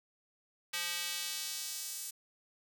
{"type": "tone with high-pass filter sweep", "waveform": "square", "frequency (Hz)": 174.2, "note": "F3", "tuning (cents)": -4, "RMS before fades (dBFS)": -39, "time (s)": [0.73, 2.11], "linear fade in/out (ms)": 10, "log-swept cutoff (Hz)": [2300, 7700], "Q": 0.95, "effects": []}